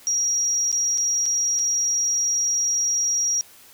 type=tone with dropouts; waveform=sine; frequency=5690 Hz; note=F8; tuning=31 cents sharp; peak=-19 dBFS; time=0.07-3.41 s; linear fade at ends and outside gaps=0 ms; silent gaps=0.716-0.727 / 0.976-0.981 / 1.257-1.262 / 1.591-1.595 s; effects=white hiss -49 dBFS RMS until 3.73 s